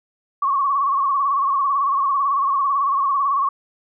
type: tone with vibrato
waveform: sine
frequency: 1108.7 Hz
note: C#6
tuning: in tune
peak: -16 dBFS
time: 0.42-3.49 s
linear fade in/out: 5 ms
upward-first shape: sine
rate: 18 Hz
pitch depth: 74 cents each way
effects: none